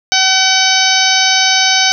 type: harmonic tone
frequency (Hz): 760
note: F#5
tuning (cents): +46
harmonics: 1 / 2 / 3 / 4 / 5 / 6 / 7 / 8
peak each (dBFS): -17 / -17 / -17 / -17 / -17 / -17 / -17 / -17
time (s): 0.12-1.92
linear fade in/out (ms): 0
effects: none